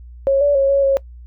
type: tone with pitch steps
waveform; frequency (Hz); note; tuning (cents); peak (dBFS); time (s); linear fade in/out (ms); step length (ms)
sine; 547 / 575 / 547 / 555 / 546; C#5 / D5 / C#5 / C#5 / C#5; -23 / -37 / -23 / +2 / -26; -11; 0.27-0.97; 0; 140
effects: noise-tail reverb RT60 0.1 s tail -22 dB re dry + added 60 Hz sine -35 dBFS peak until 1.26 s